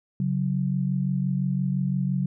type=tone pair together; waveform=sine; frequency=138.96 / 184.8 Hz; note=C#3 / F#3; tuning=+5 / -2 cents; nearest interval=perfect fourth; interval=493 cents; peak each=-25 dBFS; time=0.2-2.26 s; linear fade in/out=2 ms; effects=none